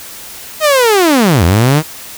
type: linear two-way sweep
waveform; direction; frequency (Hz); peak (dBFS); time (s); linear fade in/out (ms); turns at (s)
sawtooth; down then up; 638 to 79.7 to 161.7; -3; 0.6-1.83; 50; 1.44
effects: white hiss -30 dBFS RMS until 2.17 s